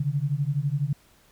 sine beating tone pair, 136.9 / 148.9 Hz, C#3 / D3, -21 / +24 cents, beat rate 12 Hz, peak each -26 dBFS, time 0-0.93 s, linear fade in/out 5 ms, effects pink hiss -59 dBFS RMS until 1.31 s

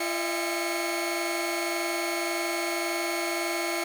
sawtooth tone cluster, 341.9 / 611 / 662 / 807 / 2193 Hz, F4 / D#5 / E5 / G#5 / C#7, -37 / -32 / +7 / -50 / -19 cents, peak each -27 / -32 / -32 / -34 / -29 dBFS, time 0-3.84 s, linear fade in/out 5 ms, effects none

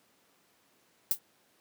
violet noise with exponential decay, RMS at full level -22 dBFS, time 1.11-1.19 s, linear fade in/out 1 ms, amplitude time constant 17 ms, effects pink hiss -67 dBFS RMS until 1.6 s + high-pass 200 Hz 12 dB/octave

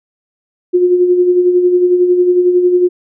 sine tone with tremolo, 358.3 Hz, F4, 44 cents sharp, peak -5 dBFS, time 0.73-2.89 s, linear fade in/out 20 ms, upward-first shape sine, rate 11 Hz, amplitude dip 50%, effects none

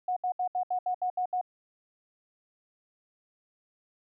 sine tone bursts, 730 Hz, F#5, 24 cents flat, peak -26 dBFS, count 9, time 0.08-1.413 s, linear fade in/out 5 ms, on 85 ms, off 71 ms, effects none

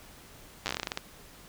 slowing click train, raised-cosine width 0.2 ms, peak -13 dBFS, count 13, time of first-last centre 0.66-0.974 s, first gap 9 ms, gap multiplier 1.18, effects pink hiss -52 dBFS RMS until 1.48 s

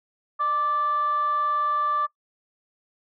sine tone with frequency modulation, 1174.7 Hz, D6, in tune, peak -20 dBFS, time 0.39-2.07 s, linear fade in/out 20 ms, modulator 568 Hz, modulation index 0.25, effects noise-tail reverb RT60 0.1 s tail -21 dB re dry + tanh soft clip ceiling -16 dBFS

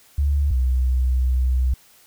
sine tone pair in turn, 71.3 / 63.52 Hz, C#2 / B1, +49 / +49 cents, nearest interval major second, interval 200 cents, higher first, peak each -16 dBFS, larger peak neither, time 0.18-0.51 / 0.51-1.74 s, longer second, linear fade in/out 5 ms, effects white hiss -53 dBFS RMS until 2.06 s

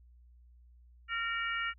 harmonic tone with a mistuned harmonic, 460 Hz, A#4, 23 cents flat, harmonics 3 / 4 / 5 / 6, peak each -35 / -37 / -39 / -41 dBFS, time 1.08-1.74 s, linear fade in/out 50 ms, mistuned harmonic 6, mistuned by +57 cents, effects added 60 Hz sine -56 dBFS peak until 1.78 s

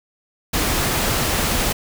pink noise, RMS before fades -20 dBFS, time 0.53-1.73 s, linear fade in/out 10 ms, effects none

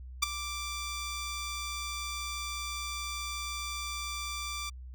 10% pulse tone with ADSR envelope, 1174.7 Hz, D6, in tune, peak -13 dBFS, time 0.22-4.7 s, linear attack 11 ms, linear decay 13 ms, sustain -14 dB, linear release 11 ms, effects added 63 Hz sine -42 dBFS peak until 4.94 s

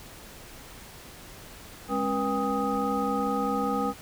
sine tone cluster, 207 / 271.8 / 484.1 / 803 / 1252 Hz, G#3 / C#4 / B4 / G5 / D#6, -5 / -34 / -35 / +41 / +10 cents, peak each -31 dBFS, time 1.88-3.94 s, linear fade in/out 50 ms, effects pink hiss -46 dBFS RMS until 4.01 s

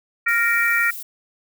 harmonic tone, 466.2 Hz, A#4, in tune, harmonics 3 / 4 / 5, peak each -21 / -19 / -22 dBFS, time 0.26-0.91 s, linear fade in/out 10 ms
violet noise, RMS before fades -33 dBFS, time 0.28-1.03 s, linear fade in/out 5 ms
effects none

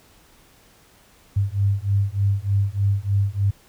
sine beating tone pair, 98.1 / 101.4 Hz, G2 / G#2, +2 / -41 cents, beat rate 3.3 Hz, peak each -21 dBFS, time 1.36-3.51 s, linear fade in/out 10 ms, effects pink hiss -54 dBFS RMS until 3.68 s

